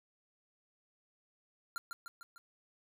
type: tone with echo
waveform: square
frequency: 1383 Hz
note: F6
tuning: 17 cents flat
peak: -37 dBFS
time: 1.76-1.78 s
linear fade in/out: 0 ms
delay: 150 ms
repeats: 4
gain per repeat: -4 dB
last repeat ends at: 2.38 s
effects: none